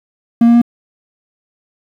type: tone with pitch steps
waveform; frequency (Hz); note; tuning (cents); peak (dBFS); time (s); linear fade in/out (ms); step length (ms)
triangle; 233.1 / 235.3 / 237.4; A#3 / A#3 / A#3; 0 / +16 / +32; -3; 0.41-0.617; 5; 69
effects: 7-bit